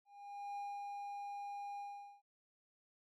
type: tone with ADSR envelope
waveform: triangle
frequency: 810 Hz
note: G#5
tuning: 43 cents flat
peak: -39 dBFS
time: 0.05-2.22 s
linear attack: 520 ms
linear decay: 230 ms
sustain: -2 dB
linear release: 430 ms
effects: none